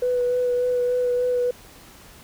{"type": "tone with vibrato", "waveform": "sine", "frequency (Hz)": 493.9, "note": "B4", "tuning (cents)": 0, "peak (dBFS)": -18, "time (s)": [0.02, 1.51], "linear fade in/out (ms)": 5, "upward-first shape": "sine", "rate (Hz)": 3.4, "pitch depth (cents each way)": 15, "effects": ["tanh soft clip ceiling -14 dBFS", "pink hiss -47 dBFS RMS until 2.23 s"]}